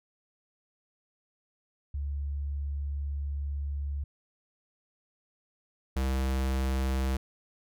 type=tone pair in turn; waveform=sine / square; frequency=71.1 / 65.92 Hz; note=C#2 / C2; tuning=+45 / +14 cents; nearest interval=minor second; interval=131 cents; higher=first; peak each=-30 / -27 dBFS; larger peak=second; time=1.94-4.04 / 5.96-7.17 s; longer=first; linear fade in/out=5 ms; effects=none